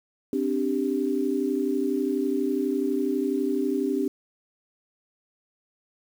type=chord; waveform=sine; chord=C suspended second; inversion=none; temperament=equal; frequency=261.6 / 293.7 / 392 Hz; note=C4 / D4 / G4; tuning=0 / 0 / 0 cents; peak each=-27 dBFS; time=0.33-4.08 s; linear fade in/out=2 ms; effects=8-bit